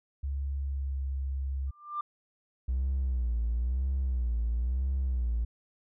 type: tone with pitch glide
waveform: sine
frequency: 69.3 to 67.64 Hz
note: C#2 to C#2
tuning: 0 to -42 cents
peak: -29 dBFS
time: 0.23-1.71 s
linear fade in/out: 10 ms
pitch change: -42 cents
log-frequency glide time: 0.6-1.02 s
type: tone with exponential growth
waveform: sine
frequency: 1190 Hz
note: D6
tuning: 22 cents sharp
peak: -27 dBFS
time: 1.67-2.01 s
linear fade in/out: 5 ms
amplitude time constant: 72 ms
type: tone with vibrato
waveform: triangle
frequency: 61.74 Hz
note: B1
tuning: in tune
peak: -23 dBFS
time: 2.68-5.45 s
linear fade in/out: 10 ms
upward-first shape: sine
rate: 1 Hz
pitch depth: 140 cents each way
effects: tanh soft clip ceiling -23 dBFS